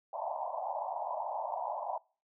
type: band-pass noise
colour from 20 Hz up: white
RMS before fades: -37 dBFS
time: 0.13-1.98 s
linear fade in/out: 5 ms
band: 590 to 980 Hz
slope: 96 dB/octave
effects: noise-tail reverb RT60 0.4 s tail -26 dB re dry